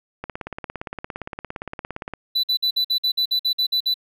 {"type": "click train", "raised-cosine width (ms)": 0.5, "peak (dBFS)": -15, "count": 34, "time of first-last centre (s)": [0.24, 2.137], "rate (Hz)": 17.4}
{"type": "tone bursts", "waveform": "triangle", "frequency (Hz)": 3982, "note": "B7", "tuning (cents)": 14, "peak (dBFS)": -16, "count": 12, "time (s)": [2.35, 3.942], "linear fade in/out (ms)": 10, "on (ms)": 85, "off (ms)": 52}
{"effects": []}